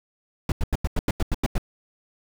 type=noise bursts; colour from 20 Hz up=brown; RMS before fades=-21 dBFS; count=10; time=0.49-1.581 s; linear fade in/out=2 ms; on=29 ms; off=89 ms; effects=none